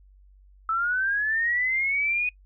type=linear sweep; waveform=sine; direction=up; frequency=1300 to 2489 Hz; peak=-22 dBFS; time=0.69-2.29 s; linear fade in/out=2 ms; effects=noise-tail reverb RT60 0.1 s tail -24 dB re dry + added 48 Hz sine -51 dBFS peak until 2.45 s